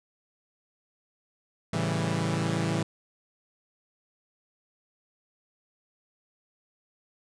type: chord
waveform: sawtooth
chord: A dominant seventh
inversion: none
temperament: equal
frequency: 110 / 138.59 / 164.81 / 196 Hz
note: A2 / C#3 / E3 / G3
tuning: 0 / 0 / 0 / 0 cents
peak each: -28 / -29 / -25 / -30 dBFS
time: 1.73-2.83 s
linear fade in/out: 5 ms
effects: resampled to 22050 Hz